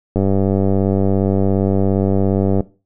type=click train; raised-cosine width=2 ms; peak=-4 dBFS; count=239; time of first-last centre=0.16-2.606 s; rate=97.3 Hz; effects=noise-tail reverb RT60 0.3 s tail -17 dB re dry